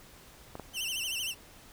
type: clicks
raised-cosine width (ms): 1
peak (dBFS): -26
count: 2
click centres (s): 0.554 / 0.597
type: tone with vibrato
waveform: sawtooth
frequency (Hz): 2881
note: F#7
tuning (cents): -47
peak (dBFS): -29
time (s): 0.73-1.35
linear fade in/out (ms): 50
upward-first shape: sine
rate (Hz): 13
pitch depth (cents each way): 140
effects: pink hiss -54 dBFS RMS until 1.72 s